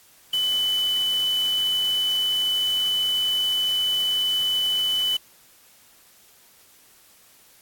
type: tone in noise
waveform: sine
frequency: 3000 Hz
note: F#7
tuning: 23 cents sharp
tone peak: -20 dBFS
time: 0.33-5.17 s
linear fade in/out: 5 ms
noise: white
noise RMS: -37 dBFS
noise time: 0.33-5.17 s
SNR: +14 dB
effects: white hiss -54 dBFS RMS until 7.61 s + AAC 64 kbps